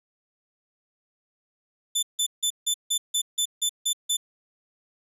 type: tone bursts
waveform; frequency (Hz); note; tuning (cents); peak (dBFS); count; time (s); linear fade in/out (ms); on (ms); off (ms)
20% pulse; 3520; A7; 0; -16; 10; 1.95-4.17; 10; 78; 160
effects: none